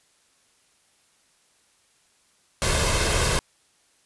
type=noise with comb filter; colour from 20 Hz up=pink; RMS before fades=-22 dBFS; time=2.62-3.39 s; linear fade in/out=0 ms; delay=1.9 ms; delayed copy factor=+0.55; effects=white hiss -63 dBFS RMS until 4.05 s + resampled to 24000 Hz